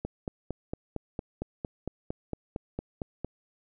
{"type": "click train", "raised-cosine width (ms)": 2, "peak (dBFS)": -19, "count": 15, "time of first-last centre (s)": [0.05, 3.246], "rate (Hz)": 4.38, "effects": []}